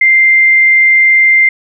sine tone, 2093 Hz, C7, in tune, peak -4 dBFS, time 0.01-1.49 s, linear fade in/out 5 ms, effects none

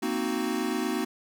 square chord, C half-diminished seventh, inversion third, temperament equal, 233.1 / 261.6 / 311.1 / 370 Hz, Bb3 / C4 / Eb4 / Gb4, 0 / 0 / 0 / 0 cents, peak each -33 dBFS, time 0.02-1.05 s, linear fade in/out 10 ms, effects none

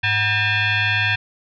sine tone with frequency modulation, 104.2 Hz, G#2, 6 cents sharp, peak -16 dBFS, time 0.03-1.16 s, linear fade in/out 10 ms, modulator 851 Hz, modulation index 3.5, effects none

